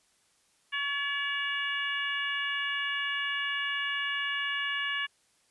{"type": "harmonic tone with a mistuned harmonic", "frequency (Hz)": 570, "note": "C#5", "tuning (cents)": 48, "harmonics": [2, 3, 4, 5, 6], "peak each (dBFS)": [-39, -32, -37, -34, -44], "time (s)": [0.72, 5.07], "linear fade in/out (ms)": 20, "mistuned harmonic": 2, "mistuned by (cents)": -29, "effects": ["white hiss -68 dBFS RMS until 5.5 s", "resampled to 24000 Hz"]}